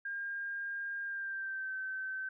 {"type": "tone with pitch glide", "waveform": "sine", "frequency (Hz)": [1609, 1539.9], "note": ["G6", "G6"], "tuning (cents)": [45, -31], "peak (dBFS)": -36, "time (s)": [0.05, 2.29], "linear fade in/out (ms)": 5, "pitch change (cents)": -76, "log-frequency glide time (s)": [1.03, 1.74], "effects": []}